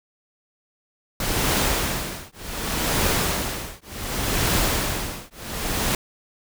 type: noise with tremolo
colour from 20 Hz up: pink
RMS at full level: -20 dBFS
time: 1.2-5.95 s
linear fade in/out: 2 ms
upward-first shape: triangle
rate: 0.67 Hz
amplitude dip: 100%
effects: none